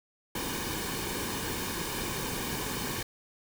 pink noise with comb filter, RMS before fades -34 dBFS, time 0.35-3.03 s, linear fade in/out 5 ms, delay 1.5 ms, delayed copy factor -0.6, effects none

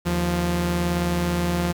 sawtooth tone pair together, 77.78 / 174.61 Hz, D#2 / F3, 0 / 0 cents, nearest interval octave + major second, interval 1400 cents, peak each -23 / -18 dBFS, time 0.05-1.73 s, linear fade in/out 20 ms, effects 9-bit

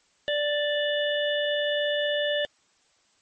harmonic tone, 587.3 Hz, D5, in tune, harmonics 1 / 3 / 5 / 6, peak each -25 / -30 / -32 / -33 dBFS, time 0.28-2.45 s, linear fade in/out 0 ms, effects white hiss -65 dBFS RMS until 3.21 s + MP3 32 kbps

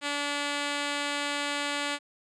5% pulse tone with low-pass filter, 288.3 Hz, D4, 32 cents flat, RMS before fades -31 dBFS, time 0.01-1.99 s, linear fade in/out 50 ms, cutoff 6500 Hz, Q 1.5, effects none

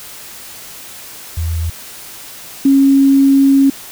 sine tone pair in turn, 82.41 / 273.9 Hz, E2 / C#4, 0 / -21 cents, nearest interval octave + major sixth, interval 2079 cents, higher second, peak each -15 / -6 dBFS, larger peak second, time 1.37-1.7 / 2.65-3.7 s, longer second, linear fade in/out 5 ms, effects white hiss -33 dBFS RMS until 3.91 s

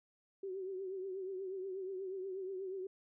sine tone with vibrato, 380 Hz, F#4, 46 cents sharp, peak -39 dBFS, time 0.43-2.87 s, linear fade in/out 5 ms, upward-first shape triangle, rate 8.3 Hz, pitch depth 77 cents each way, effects none

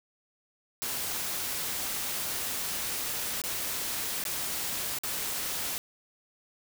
white noise with dropouts, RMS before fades -33 dBFS, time 0.82-5.78 s, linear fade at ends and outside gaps 0 ms, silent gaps 3.417-3.438 / 4.239-4.252 / 4.986-5.035 s, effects none

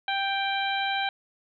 harmonic tone, 786 Hz, G5, 4 cents sharp, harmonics 1 / 2 / 3 / 4 / 5, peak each -28 / -31 / -33 / -34 / -35 dBFS, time 0.08-1.09 s, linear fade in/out 2 ms, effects none

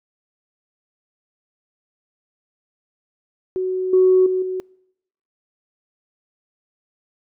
sine tone with level steps, 371.8 Hz, F#4, 8 cents sharp, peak -19 / -9 / -16 / -21 dBFS, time 3.56-4.6 s, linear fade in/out 0 ms, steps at 3.93 / 4.26 / 4.42 s, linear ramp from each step 5 ms, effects noise-tail reverb RT60 0.8 s tail -26 dB re dry + tanh soft clip ceiling -5 dBFS

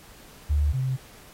sine tone pair in turn, 73.42 / 130.82 Hz, D2 / C3, 0 / 0 cents, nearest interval minor seventh, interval 1000 cents, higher second, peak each -19 / -23 dBFS, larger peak first, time 0.49-0.73 / 0.73-0.97 s, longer neither, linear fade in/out 20 ms, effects pink hiss -50 dBFS RMS until 1.33 s + AAC 48 kbps

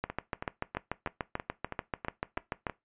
two click trains, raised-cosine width 0.5 ms, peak -16 / -20 dBFS, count 19 / 9, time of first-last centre 0.04-2.668 / 0.1-2.697 s, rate 6.85 / 3.08 Hz, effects noise-tail reverb RT60 0.2 s tail -19 dB re dry + resampled to 8000 Hz

